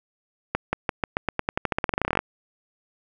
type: accelerating click train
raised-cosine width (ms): 0.5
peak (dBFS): -7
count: 24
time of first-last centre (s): 0.55-2.19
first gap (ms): 180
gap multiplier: 0.9
effects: none